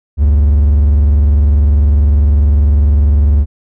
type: tone with vibrato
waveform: triangle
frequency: 72.1 Hz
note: D2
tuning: 31 cents flat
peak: -4 dBFS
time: 0.17-3.46 s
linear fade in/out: 50 ms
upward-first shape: sine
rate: 20 Hz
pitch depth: 210 cents each way
effects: none